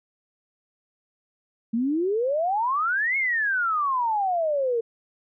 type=exponential two-way sweep; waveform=sine; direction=up then down; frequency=220 to 2203 to 449.3 Hz; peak=-21 dBFS; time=1.73-4.81 s; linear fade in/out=10 ms; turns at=3.17 s; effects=none